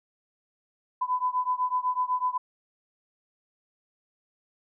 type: beating tone pair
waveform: sine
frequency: 1000 / 1008 Hz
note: B5 / B5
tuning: +21 / +35 cents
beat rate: 8 Hz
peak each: -27 / -28 dBFS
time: 1.01-2.38 s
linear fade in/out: 10 ms
effects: none